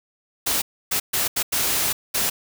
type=noise bursts at uneven times; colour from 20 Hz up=white; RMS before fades=-22 dBFS; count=6; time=0.46-0.62 / 0.91-1 / 1.13-1.28 / 1.36-1.43 / 1.52-1.93 / 2.14-2.3 s; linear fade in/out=10 ms; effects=none